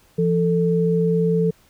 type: tone pair together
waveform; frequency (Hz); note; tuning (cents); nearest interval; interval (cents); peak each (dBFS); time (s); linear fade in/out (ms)
sine; 169.8 / 442.7; F3 / A4; -48 / +11; octave + perfect fourth; 1659; -18 / -19; 0.18-1.51; 10
effects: pink hiss -56 dBFS RMS until 1.69 s